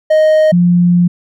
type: tone pair in turn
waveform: triangle / sine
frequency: 622.3 / 175.64 Hz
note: D#5 / F3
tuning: 0 / +10 cents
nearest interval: octave + minor seventh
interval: 2190 cents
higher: first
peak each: -4 / -6 dBFS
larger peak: first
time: 0.1-0.52 / 0.52-1.08 s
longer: second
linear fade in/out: 10 ms
effects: none

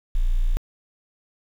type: tone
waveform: sine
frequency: 29.15 Hz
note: A#0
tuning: 1 cent sharp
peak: -16 dBFS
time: 0.15-0.57 s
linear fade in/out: 0 ms
effects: tanh soft clip ceiling -12 dBFS + 8-bit

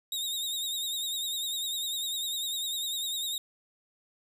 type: tone with vibrato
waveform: sawtooth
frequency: 3731 Hz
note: A#7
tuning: 1 cent sharp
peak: -28 dBFS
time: 0.12-3.38 s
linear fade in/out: 2 ms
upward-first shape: sine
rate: 10 Hz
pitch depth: 56 cents each way
effects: none

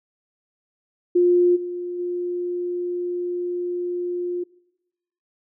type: tone with level steps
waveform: sine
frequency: 353.8 Hz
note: F4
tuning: 23 cents sharp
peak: -13 / -26 / -23 dBFS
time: 1.15-4.44 s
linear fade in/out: 10 ms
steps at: 1.55 / 1.98 s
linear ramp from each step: 20 ms
effects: noise-tail reverb RT60 0.9 s tail -22 dB re dry

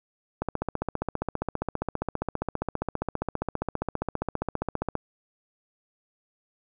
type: click train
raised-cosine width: 1 ms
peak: -13 dBFS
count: 69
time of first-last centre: 0.42-4.953 s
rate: 15 Hz
effects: none

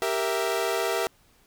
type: chord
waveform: sawtooth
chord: E diminished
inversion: first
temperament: equal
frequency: 392 / 466.2 / 659.3 Hz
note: G4 / Bb4 / E5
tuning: 0 / 0 / 0 cents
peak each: -25 / -25 / -25 dBFS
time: 0.02-1.07 s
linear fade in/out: 0 ms
effects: pink hiss -61 dBFS RMS until 1.46 s

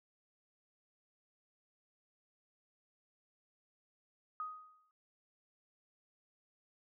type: tone with exponential decay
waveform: sine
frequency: 1250 Hz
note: D#6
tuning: 8 cents sharp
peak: -36 dBFS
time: 4.4-4.91 s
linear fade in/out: 1 ms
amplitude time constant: 110 ms
effects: none

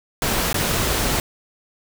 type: noise with dropouts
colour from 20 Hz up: pink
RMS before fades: -21 dBFS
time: 0.22-1.2 s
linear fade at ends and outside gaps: 1 ms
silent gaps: 0.529-0.543 s
effects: none

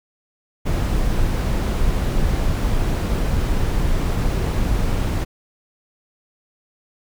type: noise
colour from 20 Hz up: brown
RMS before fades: -19 dBFS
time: 0.65-5.25 s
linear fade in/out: 20 ms
effects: none

